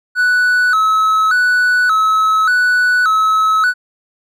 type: tone with vibrato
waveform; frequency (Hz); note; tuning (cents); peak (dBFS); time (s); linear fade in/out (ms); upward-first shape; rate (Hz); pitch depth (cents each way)
triangle; 1383; F6; -17; -8; 0.15-3.74; 50; square; 0.86; 120
effects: none